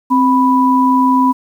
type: tone pair together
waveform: sine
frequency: 261.9 / 987.8 Hz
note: C4 / B5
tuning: +2 / 0 cents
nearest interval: octave + major seventh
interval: 2298 cents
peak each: -11 dBFS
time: 0.1-1.33 s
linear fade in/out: 20 ms
effects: 7-bit